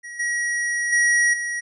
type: tone with level steps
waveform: square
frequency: 1908 Hz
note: A#6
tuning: 40 cents sharp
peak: -34 / -22 / -16 / -25 dBFS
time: 0.03-1.61 s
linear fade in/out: 20 ms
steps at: 0.19 / 0.92 / 1.33 s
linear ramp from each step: 10 ms
effects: resampled to 24000 Hz